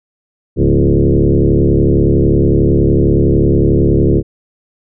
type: tone with frequency modulation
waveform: sine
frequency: 125 Hz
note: B2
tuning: 21 cents sharp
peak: -7 dBFS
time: 0.56-4.23 s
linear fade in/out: 50 ms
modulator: 70.9 Hz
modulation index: 4.4
effects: none